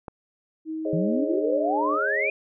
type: click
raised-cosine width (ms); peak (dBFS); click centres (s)
1; -21; 0.082
type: tone with pitch glide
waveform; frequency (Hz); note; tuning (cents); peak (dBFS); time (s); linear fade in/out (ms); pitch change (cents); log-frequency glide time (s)
sine; 316.6 to 298.8; D#4 to D4; +30 to +30; -28; 0.65-1.99; 50; -100; 1.07-1.58
type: chord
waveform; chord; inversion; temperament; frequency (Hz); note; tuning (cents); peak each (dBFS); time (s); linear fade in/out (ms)
sine; Ab suspended fourth; none; equal with one note detuned; 415.3 / 542.3 / 622.3; Ab4 / Db5 / Eb5; 0 / -38 / 0; -30 / -30 / -30; 0.85-2.3; 5
type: exponential sweep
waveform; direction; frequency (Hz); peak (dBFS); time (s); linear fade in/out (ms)
sine; up; 155.5 to 2480; -23; 0.93-2.3; 2
effects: none